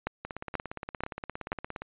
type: two click trains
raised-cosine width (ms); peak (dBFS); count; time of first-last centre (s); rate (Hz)
0.5; -14 / -21; 4 / 28; 0.07-1.519 / 0.25-1.82; 2.07 / 17.2
effects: resampled to 8000 Hz